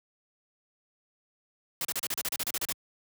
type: noise bursts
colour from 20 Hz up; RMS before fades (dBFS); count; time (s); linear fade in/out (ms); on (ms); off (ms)
white; -31; 13; 1.81-2.725; 2; 39; 34
effects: high-pass 80 Hz 12 dB/octave